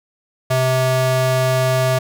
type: ring-modulated tone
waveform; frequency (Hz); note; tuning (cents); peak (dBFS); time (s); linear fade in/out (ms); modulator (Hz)
square; 260; C4; -11; -12; 0.5-1.99; 10; 388
effects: none